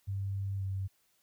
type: tone with pitch glide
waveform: sine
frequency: 98.2 to 96.35 Hz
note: G2 to G2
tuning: +4 to -29 cents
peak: -32 dBFS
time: 0.07-0.88 s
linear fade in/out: 20 ms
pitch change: -33 cents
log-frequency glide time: 0.57-0.63 s
effects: white hiss -72 dBFS RMS until 1.22 s